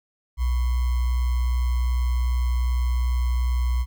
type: tone with sample-and-hold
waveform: sine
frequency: 61.3 Hz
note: B1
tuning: 12 cents flat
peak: -19 dBFS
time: 0.37-3.86 s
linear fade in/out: 50 ms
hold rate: 1050 Hz
effects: none